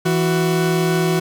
40% pulse tone pair together, 165.17 / 370.8 Hz, E3 / F#4, +4 / +4 cents, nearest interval octave + major second, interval 1400 cents, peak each -17 / -18 dBFS, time 0.05-1.2 s, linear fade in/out 10 ms, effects none

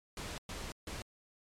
pink noise bursts at uneven times, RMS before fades -42 dBFS, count 3, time 0.17-0.38 / 0.49-0.72 / 0.87-1.02 s, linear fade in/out 2 ms, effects low-pass 9000 Hz 12 dB/octave + MP3 96 kbps

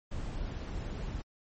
brown noise, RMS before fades -37 dBFS, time 0.11-1.22 s, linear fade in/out 10 ms, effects MP3 32 kbps

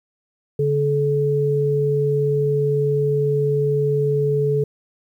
sine tone pair together, 143 / 430.6 Hz, D3 / A4, -46 / -37 cents, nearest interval octave + perfect fifth, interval 1909 cents, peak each -20 / -18 dBFS, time 0.59-4.64 s, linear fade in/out 5 ms, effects 9-bit

